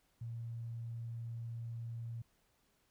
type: tone with tanh clipping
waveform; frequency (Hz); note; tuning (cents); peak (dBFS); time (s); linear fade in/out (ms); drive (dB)
triangle; 116.2; A#2; -5; -40; 0.21-2.22; 5; 3
effects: pink hiss -75 dBFS RMS until 2.9 s